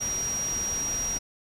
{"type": "tone in noise", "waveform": "sine", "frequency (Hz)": 5720, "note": "F8", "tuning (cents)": 41, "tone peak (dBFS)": -27, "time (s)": [0, 1.19], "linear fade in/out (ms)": 20, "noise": "pink", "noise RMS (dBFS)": -37, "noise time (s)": [0, 1.19], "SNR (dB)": 7, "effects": ["resampled to 32000 Hz"]}